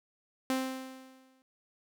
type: tone with exponential decay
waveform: sawtooth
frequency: 261.6 Hz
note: C4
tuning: in tune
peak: -23 dBFS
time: 0.5-1.42 s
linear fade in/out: 1 ms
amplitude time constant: 200 ms
effects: none